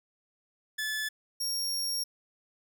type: tone pair in turn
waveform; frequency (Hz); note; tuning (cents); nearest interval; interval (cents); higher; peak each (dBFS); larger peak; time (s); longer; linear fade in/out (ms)
sawtooth; 1730 / 5567; A6 / F8; -30 / -6; octave + minor sixth; 2024; second; -27; neither; 0.78-1.09 / 1.4-2.04; second; 10
effects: none